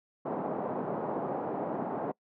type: band-pass noise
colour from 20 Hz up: white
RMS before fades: -34 dBFS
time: 0.25-2.12 s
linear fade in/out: 10 ms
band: 160 to 840 Hz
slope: 24 dB/octave
effects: noise-tail reverb RT60 0.1 s tail -24 dB re dry